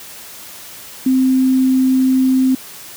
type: tone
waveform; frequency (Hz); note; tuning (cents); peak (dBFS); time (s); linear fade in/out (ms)
sine; 260.5; C4; -7; -10; 1.06-2.55; 5
effects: white hiss -35 dBFS RMS until 2.96 s + high-pass 60 Hz 12 dB/octave